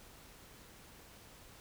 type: silence
effects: pink hiss -57 dBFS RMS until 1.6 s